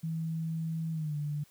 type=tone with pitch glide; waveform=sine; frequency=162.1 to 147.79 Hz; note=E3 to D3; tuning=-29 to +11 cents; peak=-31 dBFS; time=0.03-1.44 s; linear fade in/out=10 ms; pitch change=-160 cents; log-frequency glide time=0.92-1.15 s; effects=white hiss -63 dBFS RMS until 1.5 s